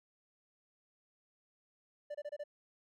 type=tone bursts; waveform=triangle; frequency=588 Hz; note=D5; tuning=2 cents sharp; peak=-37 dBFS; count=5; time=2.1-2.439 s; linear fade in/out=10 ms; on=47 ms; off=26 ms; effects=none